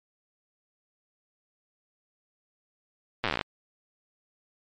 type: slowing click train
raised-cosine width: 0.3 ms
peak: -10 dBFS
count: 14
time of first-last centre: 3.24-3.412 s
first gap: 8 ms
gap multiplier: 1.08
effects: low-pass 5000 Hz 12 dB/octave + MP3 64 kbps